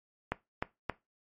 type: clicks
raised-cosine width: 0.5 ms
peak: -15 dBFS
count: 3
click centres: 0.32 / 0.625 / 0.897 s
effects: noise-tail reverb RT60 0.2 s tail -18 dB re dry + MP3 48 kbps